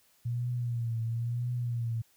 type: tone with vibrato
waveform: sine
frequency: 118.2 Hz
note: A#2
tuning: 24 cents sharp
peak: -29 dBFS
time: 0.25-2.02 s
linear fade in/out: 10 ms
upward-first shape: triangle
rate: 0.99 Hz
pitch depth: 74 cents each way
effects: white hiss -66 dBFS RMS until 2.16 s